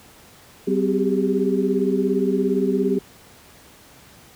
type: tone cluster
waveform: sine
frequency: 191.8 / 256.1 / 388.8 / 406.1 Hz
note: G3 / C4 / G4 / G#4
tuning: -37 / -37 / -14 / -39 cents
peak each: -23 dBFS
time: 0.67-2.99 s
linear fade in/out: 10 ms
effects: pink hiss -48 dBFS RMS until 4.35 s + high-pass 60 Hz 12 dB/octave